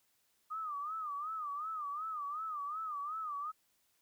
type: tone with vibrato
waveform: sine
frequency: 1220 Hz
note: D#6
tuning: 34 cents flat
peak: -37 dBFS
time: 0.5-3.52 s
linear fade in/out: 20 ms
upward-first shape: sine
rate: 2.7 Hz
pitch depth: 130 cents each way
effects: white hiss -75 dBFS RMS until 4.01 s